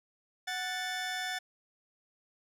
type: tone pair together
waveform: 20% pulse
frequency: 740 / 1760 Hz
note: F#5 / A6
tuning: 0 / 0 cents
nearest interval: octave + minor third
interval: 1500 cents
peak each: -32 / -31 dBFS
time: 0.47-1.39 s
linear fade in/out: 10 ms
effects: low-pass 10000 Hz 12 dB/octave